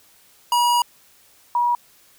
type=tone pair in turn; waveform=square / sine; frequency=962 / 962 Hz; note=B5 / B5; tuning=-46 / -46 cents; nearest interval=unison; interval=0 cents; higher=neither; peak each=-16 dBFS; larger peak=neither; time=0.52-0.82 / 1.55-1.75 s; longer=first; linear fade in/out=2 ms; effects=white hiss -54 dBFS RMS until 2.18 s